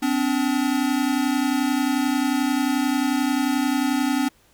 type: tone pair together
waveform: square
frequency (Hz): 255.8 / 287.1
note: C4 / D4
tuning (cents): -39 / -39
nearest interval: major second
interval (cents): 200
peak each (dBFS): -23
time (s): 0.02-4.29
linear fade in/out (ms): 10
effects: pink hiss -58 dBFS RMS until 4.53 s